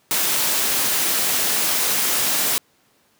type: noise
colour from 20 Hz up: white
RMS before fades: -20 dBFS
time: 0.11-2.58 s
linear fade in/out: 0 ms
effects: pink hiss -60 dBFS RMS until 3.19 s + high-pass 150 Hz 12 dB/octave